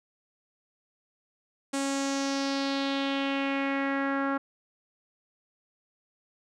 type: tone with low-pass filter sweep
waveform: sawtooth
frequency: 275 Hz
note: C#4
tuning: 14 cents flat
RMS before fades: -29 dBFS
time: 1.73-4.38 s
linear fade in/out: 10 ms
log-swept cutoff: 8400 to 1400 Hz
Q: 2.8
effects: none